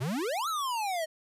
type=exponential two-way sweep; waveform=square; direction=up then down; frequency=113.8 to 1358 to 616 Hz; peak=-30 dBFS; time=0-1.06 s; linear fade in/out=20 ms; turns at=0.48 s; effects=resampled to 32000 Hz